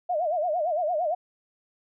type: tone with vibrato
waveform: sine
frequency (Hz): 659.3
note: E5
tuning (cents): 0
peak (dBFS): -23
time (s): 0.09-1.15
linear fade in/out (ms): 10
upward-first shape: sine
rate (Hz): 8.8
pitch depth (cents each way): 180
effects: none